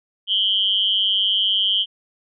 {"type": "tone with amplitude modulation", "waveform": "sine", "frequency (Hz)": 3130, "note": "G7", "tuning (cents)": -3, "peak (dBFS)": -12, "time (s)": [0.27, 1.86], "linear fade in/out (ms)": 50, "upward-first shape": "sine", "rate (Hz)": 198, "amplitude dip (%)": 95, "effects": []}